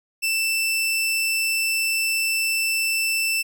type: tone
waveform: sawtooth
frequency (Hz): 2663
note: E7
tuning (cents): +17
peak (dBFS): -17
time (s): 0.22-3.43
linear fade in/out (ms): 20
effects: none